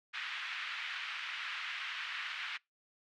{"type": "band-pass noise", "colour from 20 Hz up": "white", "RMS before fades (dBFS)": -41, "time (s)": [0.13, 2.58], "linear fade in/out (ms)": 20, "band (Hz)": [1300, 3000], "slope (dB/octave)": 24, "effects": ["noise-tail reverb RT60 0.2 s tail -25 dB re dry"]}